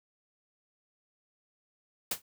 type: noise with exponential decay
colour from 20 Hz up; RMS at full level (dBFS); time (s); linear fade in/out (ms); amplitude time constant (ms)
white; -26; 2.11-2.22; 5; 22
effects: none